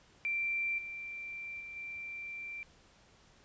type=tone with level steps; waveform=sine; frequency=2354 Hz; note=D7; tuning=3 cents sharp; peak=-31 / -40 / -43 / -40 dBFS; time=0.25-2.63 s; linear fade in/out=0 ms; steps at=0.78 / 1.6 / 1.76 s; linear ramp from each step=5 ms; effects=pink hiss -63 dBFS RMS until 3.44 s + resampled to 16000 Hz